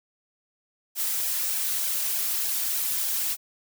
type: noise with flanger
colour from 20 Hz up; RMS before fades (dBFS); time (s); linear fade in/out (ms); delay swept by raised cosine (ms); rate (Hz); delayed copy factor
blue; -27; 0.95-3.37; 50; 1.2 to 4.2; 3.3; +0.7
effects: none